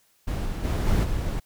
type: noise with level steps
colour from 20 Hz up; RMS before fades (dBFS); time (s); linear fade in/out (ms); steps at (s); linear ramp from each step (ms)
brown; -27 / -29 / -24 / -21 / -27; 0.27-1.4; 10; 0.45 / 0.63 / 0.86 / 1.03; 20
effects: white hiss -64 dBFS RMS until 1.45 s